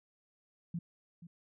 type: tone with echo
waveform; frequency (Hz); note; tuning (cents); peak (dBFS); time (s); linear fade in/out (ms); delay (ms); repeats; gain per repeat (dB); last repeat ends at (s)
sine; 170.3; F3; -43; -34; 0.74-0.79; 5; 480; 1; -14; 1.27
effects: none